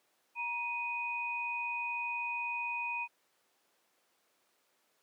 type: tone pair together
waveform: sine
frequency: 947 / 2489 Hz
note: A#5 / D#7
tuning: +27 / 0 cents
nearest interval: octave + perfect fourth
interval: 1673 cents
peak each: -38 / -35 dBFS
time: 0.35-3.08 s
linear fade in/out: 50 ms
effects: pink hiss -73 dBFS RMS until 5.02 s + high-pass 400 Hz 12 dB/octave